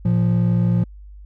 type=tone pair together; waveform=triangle; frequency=115.29 / 174.6 Hz; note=A#2 / F3; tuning=-19 / 0 cents; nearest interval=perfect fifth; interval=719 cents; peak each=-15 dBFS; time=0.05-0.84 s; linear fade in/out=5 ms; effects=tanh soft clip ceiling -5 dBFS + added 50 Hz sine -37 dBFS peak until 1.25 s